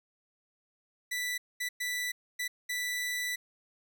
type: tone bursts at uneven times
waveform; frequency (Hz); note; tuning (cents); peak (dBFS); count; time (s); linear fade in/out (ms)
sawtooth; 1975.5; B6; 0; -28; 5; 1.11-1.38 / 1.6-1.69 / 1.8-2.12 / 2.39-2.48 / 2.69-3.36; 10
effects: none